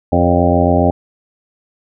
harmonic tone with a mistuned harmonic, 87.31 Hz, F2, in tune, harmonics 1 / 2 / 3 / 4 / 5 / 6 / 7 / 8 / 9, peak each -16 / -18 / -16 / -21 / -21 / -20 / -17 / -21 / -19 dBFS, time 0.12-0.91 s, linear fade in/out 5 ms, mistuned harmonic 6, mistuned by +54 cents, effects none

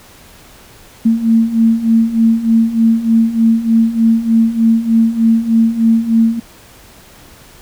sine beating tone pair, 224.6 / 227.9 Hz, A3 / A#3, +36 / -39 cents, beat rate 3.3 Hz, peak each -14 / -10 dBFS, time 1.05-6.4 s, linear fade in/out 10 ms, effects pink hiss -41 dBFS RMS until 7.61 s

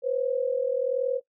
sine tone pair together, 493.9 / 535 Hz, B4 / C5, 0 / +38 cents, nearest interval minor second, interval 138 cents, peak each -26 dBFS, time 0.02-1.21 s, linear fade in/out 50 ms, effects noise-tail reverb RT60 0.1 s tail -20 dB re dry

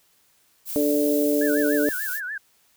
violet noise, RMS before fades -31 dBFS, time 0.65-2.21 s, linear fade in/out 50 ms
harmonic tone, 146.5 Hz, D3, 4 cents flat, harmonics 2 / 3 / 4, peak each -21 / -24 / -25 dBFS, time 0.76-1.89 s, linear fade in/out 0 ms
sine tone with vibrato, 1604 Hz, G6, 39 cents sharp, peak -28 dBFS, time 1.41-2.38 s, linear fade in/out 5 ms, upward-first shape sine, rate 6.8 Hz, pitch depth 170 cents each way
effects white hiss -62 dBFS RMS until 2.76 s

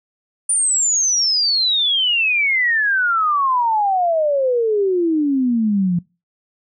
sine exponential sweep, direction down, 9397 to 170 Hz, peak -14 dBFS, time 0.49-5.99 s, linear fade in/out 5 ms, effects noise-tail reverb RT60 0.3 s tail -25 dB re dry

